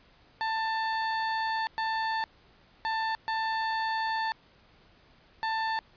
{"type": "tone bursts at uneven times", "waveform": "30% pulse", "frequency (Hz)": 889, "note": "A5", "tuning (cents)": 18, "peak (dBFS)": -25, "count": 5, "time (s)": [[0.41, 1.67], [1.78, 2.24], [2.85, 3.15], [3.28, 4.32], [5.43, 5.79]], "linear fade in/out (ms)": 0, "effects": ["pink hiss -60 dBFS RMS until 5.96 s", "resampled to 11025 Hz"]}